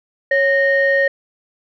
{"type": "tone pair together", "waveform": "sine", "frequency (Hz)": [551, 1853.3], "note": ["C#5", "A#6"], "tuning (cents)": [-11, -11], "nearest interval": "octave + major sixth", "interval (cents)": 2100, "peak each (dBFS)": -14, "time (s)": [0.31, 1.08], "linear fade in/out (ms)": 5, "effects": ["tanh soft clip ceiling -6 dBFS"]}